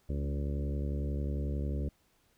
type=harmonic tone with a mistuned harmonic; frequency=71.1 Hz; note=C#2; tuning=45 cents sharp; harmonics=1 / 2 / 3 / 4 / 5 / 6 / 7 / 8; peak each=-32 / -38 / -42 / -44 / -46 / -48 / -49 / -50 dBFS; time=0.09-1.89 s; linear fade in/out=5 ms; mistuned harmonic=3; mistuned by=+21 cents; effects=pink hiss -70 dBFS RMS until 2.37 s